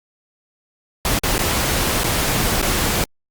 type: noise with dropouts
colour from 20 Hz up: pink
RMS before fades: -19 dBFS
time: 1.05-3.04 s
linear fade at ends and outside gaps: 1 ms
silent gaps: 1.189-1.235 / 1.381-1.391 / 2.035-2.042 / 2.616-2.626 s
effects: Opus 48 kbps